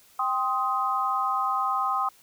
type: chord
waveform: sine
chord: C minor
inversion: second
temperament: just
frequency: 784.9 / 1046.5 / 1255.8 Hz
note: G5 / C6 / Eb6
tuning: +2 / 0 / +16 cents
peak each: -29 / -28 / -26 dBFS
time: 0.19-2.09 s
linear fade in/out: 5 ms
effects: white hiss -57 dBFS RMS until 2.22 s